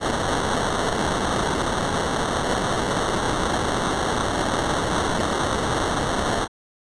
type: noise with sample-and-hold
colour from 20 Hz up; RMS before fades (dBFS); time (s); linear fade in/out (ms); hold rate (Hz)
white; -23; 0-6.48; 50; 2450
effects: resampled to 22050 Hz